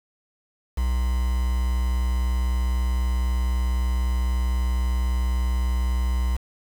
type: tone with quantisation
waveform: triangle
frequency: 61.9 Hz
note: B1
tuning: 5 cents sharp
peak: -18 dBFS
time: 0.77-6.37 s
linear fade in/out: 10 ms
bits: 6
effects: none